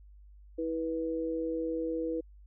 sine tone pair together, 325.3 / 488.8 Hz, E4 / B4, -23 / -18 cents, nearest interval perfect fifth, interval 705 cents, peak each -33 / -33 dBFS, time 0.58-2.21 s, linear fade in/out 10 ms, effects added 50 Hz sine -51 dBFS peak until 2.46 s

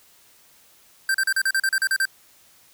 square tone bursts, 1568 Hz, G6, in tune, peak -19 dBFS, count 11, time 1.09-2.054 s, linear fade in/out 2 ms, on 54 ms, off 37 ms, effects white hiss -55 dBFS RMS until 2.73 s

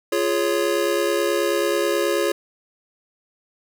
square chord, Db major, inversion first, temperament just, 346.5 / 415.8 / 554.4 Hz, F4 / Ab4 / Db5, -14 / +2 / 0 cents, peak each -24 dBFS, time 0.12-2.32 s, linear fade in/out 5 ms, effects none

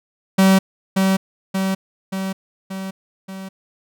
45% pulse tone with echo, 191.4 Hz, G3, 41 cents flat, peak -10 dBFS, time 0.38-0.59 s, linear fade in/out 10 ms, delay 580 ms, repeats 5, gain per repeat -4 dB, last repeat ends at 3.49 s, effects none

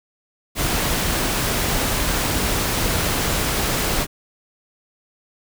pink noise, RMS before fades -21 dBFS, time 0.55-4.07 s, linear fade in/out 50 ms, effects none

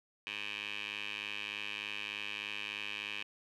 15% pulse tone with band-pass filter, 103.3 Hz, G#2, 9 cents flat, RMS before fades -41 dBFS, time 0.27-3.23 s, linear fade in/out 0 ms, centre 2700 Hz, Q 8.1, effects none

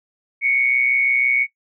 sine tone with amplitude modulation, 2219 Hz, C#7, 1 cent sharp, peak -12 dBFS, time 0.41-1.47 s, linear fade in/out 50 ms, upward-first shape sine, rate 126 Hz, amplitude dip 55%, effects noise-tail reverb RT60 0.1 s tail -20 dB re dry

